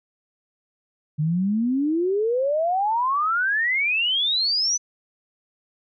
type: exponential sweep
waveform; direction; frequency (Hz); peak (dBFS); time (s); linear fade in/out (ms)
sine; up; 146.83 to 6090; -19; 1.18-4.78; 20
effects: none